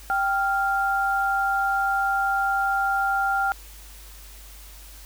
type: tone pair together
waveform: sine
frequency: 784 / 1393.6 Hz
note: G5 / F6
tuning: 0 / -4 cents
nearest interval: minor seventh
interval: 996 cents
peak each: -23 dBFS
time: 0.1-3.52 s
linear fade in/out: 0 ms
effects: added 50 Hz sine -43 dBFS peak until 5.05 s + white hiss -47 dBFS RMS until 5.05 s